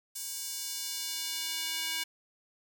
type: tone with high-pass filter sweep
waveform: square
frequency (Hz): 322.3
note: E4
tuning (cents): -39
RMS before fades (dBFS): -36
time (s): 0.15-2.04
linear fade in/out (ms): 10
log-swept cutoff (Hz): 7200 to 2500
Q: 1.1
effects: none